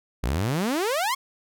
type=exponential sweep; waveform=sawtooth; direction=up; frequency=53.3 to 1123 Hz; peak=-19 dBFS; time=0.23-1.15 s; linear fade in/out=10 ms; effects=none